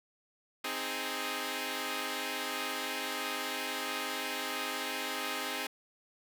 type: chord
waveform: 5% pulse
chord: Ab major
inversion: first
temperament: equal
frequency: 261.6 / 311.1 / 415.3 Hz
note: C4 / Eb4 / Ab4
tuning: 0 / 0 / 0 cents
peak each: -27 / -28 / -27 dBFS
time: 0.64-5.67 s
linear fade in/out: 5 ms
effects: none